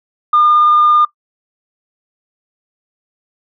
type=tone with vibrato; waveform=sine; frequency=1210 Hz; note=D#6; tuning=49 cents flat; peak=-6 dBFS; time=0.33-1.05 s; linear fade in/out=5 ms; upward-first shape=triangle; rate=18 Hz; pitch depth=10 cents each way; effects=noise-tail reverb RT60 0.1 s tail -18 dB re dry + tanh soft clip ceiling -3 dBFS